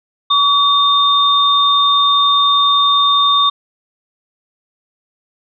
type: tone pair together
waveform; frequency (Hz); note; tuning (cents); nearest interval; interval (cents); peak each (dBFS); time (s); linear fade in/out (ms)
sine; 1138 / 3635; C#6 / A#7; +45 / -44; octave + minor sixth; 2011; -12; 0.3-3.5; 10
effects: none

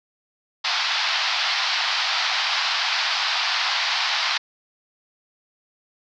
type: band-pass noise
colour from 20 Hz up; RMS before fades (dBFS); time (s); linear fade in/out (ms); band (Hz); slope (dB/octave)
white; -23; 0.64-4.38; 10; 720 to 5000; 48
effects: none

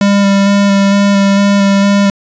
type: tone with vibrato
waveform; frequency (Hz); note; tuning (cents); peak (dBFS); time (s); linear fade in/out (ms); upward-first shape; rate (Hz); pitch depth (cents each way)
square; 199.3; G3; +29; -7; 0.01-2.1; 2; square; 2.2; 12
effects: resampled to 16000 Hz + 7-bit

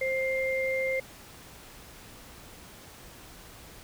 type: tone pair together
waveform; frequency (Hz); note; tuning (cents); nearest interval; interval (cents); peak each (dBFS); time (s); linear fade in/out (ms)
sine; 526 / 2104; C5 / C7; +9 / +9; 2 octaves; 2400; -28 / -30; 0.01-1; 5
effects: pink hiss -49 dBFS RMS until 3.83 s

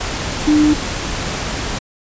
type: tone in noise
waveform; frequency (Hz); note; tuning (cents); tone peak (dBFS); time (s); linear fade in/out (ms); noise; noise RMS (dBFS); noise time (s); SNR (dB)
sine; 301.2; D4; +44; -9; 0.47-0.74; 10; pink; -22; 0-1.79; +10
effects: resampled to 16000 Hz

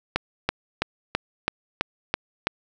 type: click train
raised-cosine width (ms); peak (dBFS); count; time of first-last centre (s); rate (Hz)
0.3; -5; 8; 0.16-2.47; 3.03
effects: none

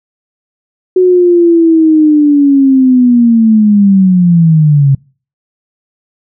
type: linear sweep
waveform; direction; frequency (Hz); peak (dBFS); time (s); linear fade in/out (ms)
sine; down; 370.6 to 134.7; -3; 0.96-4.95; 5
effects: noise-tail reverb RT60 0.4 s tail -26 dB re dry

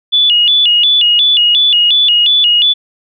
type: tone with vibrato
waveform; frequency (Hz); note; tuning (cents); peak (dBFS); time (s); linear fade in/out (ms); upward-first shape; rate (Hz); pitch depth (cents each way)
sine; 3159; G7; +13; -6; 0.12-2.74; 20; square; 2.8; 160
effects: none

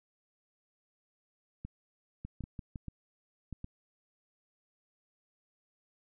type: clicks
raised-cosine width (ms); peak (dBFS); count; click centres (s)
5; -28; 9; 1.65 / 2.25 / 2.407 / 2.439 / 2.592 / 2.758 / 2.883 / 3.527 / 3.644
effects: none

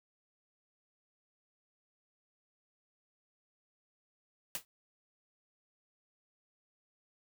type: noise with exponential decay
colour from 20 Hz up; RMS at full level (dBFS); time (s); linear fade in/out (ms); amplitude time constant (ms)
white; -33; 4.55-4.65; 1; 20
effects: none

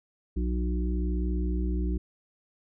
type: harmonic tone with a mistuned harmonic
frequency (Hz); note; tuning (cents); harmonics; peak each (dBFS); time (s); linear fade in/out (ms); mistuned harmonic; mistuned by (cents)
60.7; B1; -29; 1 / 3 / 5 / 6; -26 / -34 / -36 / -39; 0.36-1.98; 10; 3; +26
effects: none

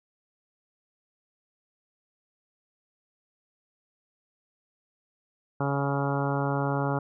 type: harmonic tone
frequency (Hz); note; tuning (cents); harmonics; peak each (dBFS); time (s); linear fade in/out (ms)
139.9; C#3; +16; 1 / 2 / 3 / 4 / 5 / 6 / 7 / 8 / 9 / 10; -28 / -32 / -34 / -34 / -37 / -34 / -38 / -39 / -39 / -38; 5.6-6.99; 5
effects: none

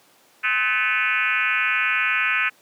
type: tone with frequency modulation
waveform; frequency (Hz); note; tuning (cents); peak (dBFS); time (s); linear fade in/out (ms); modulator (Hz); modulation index
sine; 1975.5; B6; 0; -18; 0.43-2.5; 20; 232; 2.9
effects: pink hiss -55 dBFS RMS until 2.61 s + high-pass 300 Hz 12 dB/octave

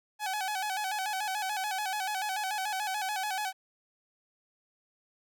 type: tone with vibrato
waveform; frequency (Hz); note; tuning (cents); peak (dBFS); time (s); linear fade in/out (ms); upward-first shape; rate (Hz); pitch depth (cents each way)
sawtooth; 801; G5; +37; -27; 0.19-3.53; 50; square; 6.9; 93
effects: none

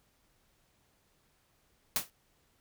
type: noise with exponential decay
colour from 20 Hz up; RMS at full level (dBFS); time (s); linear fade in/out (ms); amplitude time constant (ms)
white; -26; 1.96-2.1; 1; 29
effects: pink hiss -71 dBFS RMS until 2.6 s

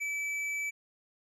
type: tone with hard clipping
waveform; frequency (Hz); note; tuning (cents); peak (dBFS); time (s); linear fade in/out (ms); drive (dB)
sine; 2305; D7; -33; -33; 0-0.71; 20; 7
effects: none

